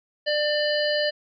harmonic tone, 596 Hz, D5, 25 cents sharp, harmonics 1 / 3 / 5 / 7 / 8, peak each -23 / -28 / -30 / -31 / -32 dBFS, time 0.26-1.11 s, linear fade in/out 20 ms, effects none

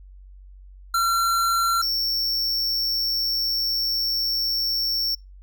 square tone pair in turn, 1364 / 5456 Hz, F6 / F8, -41 / -41 cents, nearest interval 2 octaves, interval 2400 cents, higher second, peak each -19 / -22 dBFS, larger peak first, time 0.94-1.82 / 1.82-5.15 s, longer second, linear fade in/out 5 ms, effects noise-tail reverb RT60 0.2 s tail -24 dB re dry + added 47 Hz sine -42 dBFS peak until 5.42 s

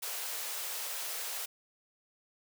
white high-pass noise, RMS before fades -38 dBFS, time 0.02-1.46 s, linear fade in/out 10 ms, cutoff 430 Hz, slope 48 dB/octave, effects none

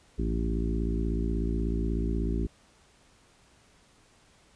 harmonic tone with a mistuned harmonic, 56.4 Hz, A1, 44 cents sharp, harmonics 1 / 2 / 3 / 4 / 5 / 6 / 7, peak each -28 / -39 / -35 / -35 / -37 / -37 / -39 dBFS, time 0.18-2.47 s, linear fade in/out 10 ms, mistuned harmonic 2, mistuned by -72 cents, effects pink hiss -61 dBFS RMS until 4.55 s + resampled to 22050 Hz

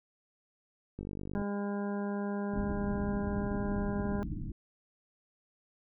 click train, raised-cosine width 3 ms, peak -27 dBFS, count 22, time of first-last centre 0.99-1.417 s, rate 49.2 Hz
harmonic tone, 202.4 Hz, G#3, 44 cents flat, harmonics 1 / 2 / 3 / 4 / 5 / 7 / 8, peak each -33 / -39 / -43 / -45 / -47 / -50 / -51 dBFS, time 1.35-4.23 s, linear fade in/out 0 ms
pink low-pass noise, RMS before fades -37 dBFS, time 2.53-4.52 s, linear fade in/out 5 ms, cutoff 320 Hz, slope 96 dB/octave
effects none

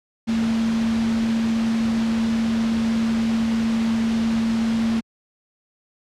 sine tone in noise, 226.3 Hz, A3, 49 cents sharp, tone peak -18 dBFS, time 0.27-5.01 s, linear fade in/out 20 ms, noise pink, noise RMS -31 dBFS, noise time 0.27-5.01 s, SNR +10 dB, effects high-pass 60 Hz 12 dB/octave + low-pass 5000 Hz 12 dB/octave

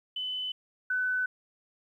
sine tone pair in turn, 3016 / 1504.2 Hz, F#7 / F#6, +32 / +28 cents, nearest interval octave, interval 1204 cents, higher first, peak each -31 / -26 dBFS, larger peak second, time 0.16-0.52 / 0.9-1.26 s, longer neither, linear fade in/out 5 ms, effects 11-bit

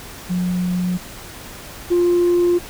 sine tone pair in turn, 180 / 350.4 Hz, F#3 / F4, -47 / +6 cents, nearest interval octave, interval 1153 cents, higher second, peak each -17 / -11 dBFS, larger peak second, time 0.29-0.98 / 1.9-2.59 s, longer neither, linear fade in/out 20 ms, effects tanh soft clip ceiling -10 dBFS + pink hiss -36 dBFS RMS until 2.69 s

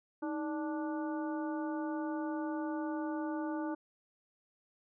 harmonic tone with a mistuned harmonic, 293.7 Hz, D4, in tune, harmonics 1 / 2 / 3 / 4 / 5, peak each -35 / -43 / -43 / -49 / -49 dBFS, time 0.22-3.75 s, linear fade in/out 10 ms, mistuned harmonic 1, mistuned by +110 cents, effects none

